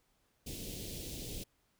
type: band-stop noise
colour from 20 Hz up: pink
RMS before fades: -43 dBFS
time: 0.46-1.44 s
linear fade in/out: 10 ms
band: 520 to 2900 Hz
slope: 24 dB/octave
effects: pink hiss -75 dBFS RMS until 1.79 s